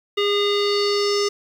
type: tone with low-pass filter sweep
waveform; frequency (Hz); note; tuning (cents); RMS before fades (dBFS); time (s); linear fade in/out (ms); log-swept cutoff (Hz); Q
square; 407.7; G#4; -32; -20; 0.17-1.29; 10; 3300 to 5700; 5.6
effects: 8-bit